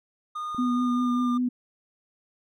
triangle tone with pitch glide, 1224 to 1201.6 Hz, D#6 to D6, -29 to +39 cents, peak -28 dBFS, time 0.35-1.38 s, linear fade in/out 10 ms, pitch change -32 cents, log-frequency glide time 0.68-1.27 s
click, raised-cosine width 3 ms, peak -31 dBFS, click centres 0.547 s
sine tone with vibrato, 246.9 Hz, B3, in tune, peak -22 dBFS, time 0.58-1.49 s, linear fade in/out 10 ms, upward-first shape triangle, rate 5.1 Hz, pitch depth 27 cents each way
effects none

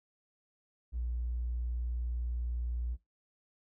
triangle tone, 59.8 Hz, A#1, 45 cents sharp, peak -28 dBFS, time 0.92-2.97 s, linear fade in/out 50 ms, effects noise-tail reverb RT60 0.2 s tail -22 dB re dry + tanh soft clip ceiling -30 dBFS

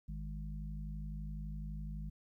harmonic tone, 51.91 Hz, G#1, in tune, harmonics 1 / 3 / 4, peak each -41 / -45 / -50 dBFS, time 0.08-2.1 s, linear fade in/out 10 ms, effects 13-bit

